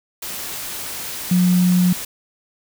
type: tone in noise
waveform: sine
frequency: 180 Hz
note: F#3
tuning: 47 cents flat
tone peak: -12 dBFS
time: 1.31-1.93 s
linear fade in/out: 5 ms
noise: white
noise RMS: -29 dBFS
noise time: 0.22-2.05 s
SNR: +14 dB
effects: none